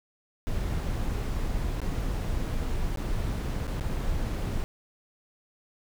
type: noise with dropouts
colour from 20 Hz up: brown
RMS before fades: -29 dBFS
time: 0.47-4.64 s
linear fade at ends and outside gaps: 0 ms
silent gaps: 1.803-1.817 / 2.959-2.973 / 3.671-3.678 / 3.798-3.809 s
effects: none